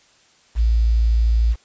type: tone with quantisation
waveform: sine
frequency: 56.5 Hz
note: A1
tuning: 47 cents sharp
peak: -13 dBFS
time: 0.55-1.56 s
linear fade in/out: 50 ms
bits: 7
effects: white hiss -55 dBFS RMS until 1.64 s + resampled to 16000 Hz